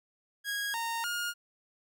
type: tone with pitch steps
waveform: sawtooth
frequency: 1645 / 922 / 1423 Hz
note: G#6 / A#5 / F6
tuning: -17 / -19 / +32 cents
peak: -28 dBFS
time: 0.44-1.34 s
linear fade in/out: 50 ms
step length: 300 ms
effects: none